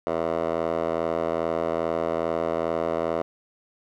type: tone with band-pass filter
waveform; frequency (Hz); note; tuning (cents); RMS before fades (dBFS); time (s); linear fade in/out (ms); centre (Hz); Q
10% pulse; 82.41; E2; 0; -26; 0.07-3.22; 0; 690; 3
effects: none